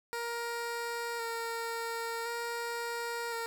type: tone with vibrato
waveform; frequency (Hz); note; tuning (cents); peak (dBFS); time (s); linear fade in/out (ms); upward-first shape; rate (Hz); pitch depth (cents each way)
15% pulse; 465.4; A#4; -3; -28; 0.13-3.46; 0; square; 0.47; 16
effects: 10-bit